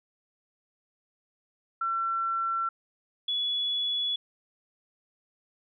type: tone pair in turn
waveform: sine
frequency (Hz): 1350 / 3402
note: E6 / G#7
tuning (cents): +41 / +41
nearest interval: octave + major third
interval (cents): 1600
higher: second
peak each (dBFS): -26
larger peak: neither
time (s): 1.81-2.69 / 3.28-4.16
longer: neither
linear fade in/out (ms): 5
effects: none